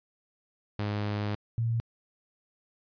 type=tone pair in turn; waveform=sawtooth / sine; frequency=103.83 / 115.32 Hz; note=G#2 / A#2; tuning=0 / -18 cents; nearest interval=major second; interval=182 cents; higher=second; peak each=-25 dBFS; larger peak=neither; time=0.79-1.35 / 1.58-1.8 s; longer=first; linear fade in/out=0 ms; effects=resampled to 11025 Hz